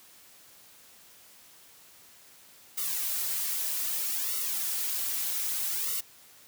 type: noise with flanger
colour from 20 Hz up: blue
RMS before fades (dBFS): -31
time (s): 2.77-6.01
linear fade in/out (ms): 10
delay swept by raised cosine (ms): 1.2 to 4.9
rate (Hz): 0.63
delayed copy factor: -0.9
effects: white hiss -55 dBFS RMS until 6.47 s + high-pass 60 Hz 12 dB/octave